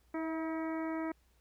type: harmonic tone with a mistuned harmonic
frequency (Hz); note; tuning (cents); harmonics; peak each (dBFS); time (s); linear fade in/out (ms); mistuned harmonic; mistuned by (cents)
320.5; E4; -49; 1 / 2 / 3 / 4 / 5 / 6 / 7; -35 / -42 / -45 / -47 / -52 / -50 / -52; 0.14-1.12; 5; 2; +22
effects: added 60 Hz sine -67 dBFS peak until 1.4 s + pink hiss -73 dBFS RMS until 1.4 s